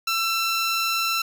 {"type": "tone", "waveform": "15% pulse", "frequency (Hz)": 1342, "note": "E6", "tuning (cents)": 31, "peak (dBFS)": -15, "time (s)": [0.07, 1.22], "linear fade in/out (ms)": 5, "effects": []}